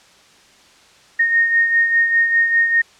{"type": "beating tone pair", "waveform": "sine", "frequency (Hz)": [1848, 1853], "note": ["A#6", "A#6"], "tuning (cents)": [-16, -11], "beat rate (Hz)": 5, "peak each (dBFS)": [-13, -22], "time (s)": [1.19, 2.82], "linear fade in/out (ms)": 10, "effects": ["white hiss -49 dBFS RMS until 2.99 s", "low-pass 6000 Hz 12 dB/octave"]}